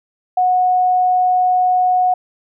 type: tone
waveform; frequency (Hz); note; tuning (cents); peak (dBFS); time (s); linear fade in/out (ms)
sine; 732; F#5; -19; -11; 0.37-2.14; 5
effects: none